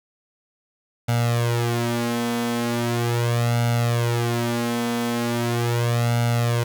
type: tone with flanger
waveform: sawtooth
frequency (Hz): 118.5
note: A#2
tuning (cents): +29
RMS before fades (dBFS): -22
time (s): 1.08-6.64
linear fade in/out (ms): 10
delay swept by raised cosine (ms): 1.4 to 4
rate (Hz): 0.39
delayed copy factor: +0.85
effects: 7-bit